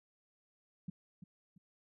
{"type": "tone with echo", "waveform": "sine", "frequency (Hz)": 177.2, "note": "F3", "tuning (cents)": 25, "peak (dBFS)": -37, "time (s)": [0.88, 0.9], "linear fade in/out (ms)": 5, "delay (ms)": 340, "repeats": 2, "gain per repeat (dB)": -10, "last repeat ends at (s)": 1.58, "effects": []}